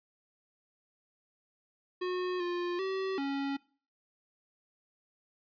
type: tone with pitch steps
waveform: square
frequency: 363.6 / 351.8 / 382.5 / 277.1 Hz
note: F#4 / F4 / G4 / C#4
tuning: -30 / +13 / -42 / -1 cents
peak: -32 dBFS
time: 2.01-3.57 s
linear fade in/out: 10 ms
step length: 390 ms
effects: noise-tail reverb RT60 0.4 s tail -21 dB re dry + resampled to 11025 Hz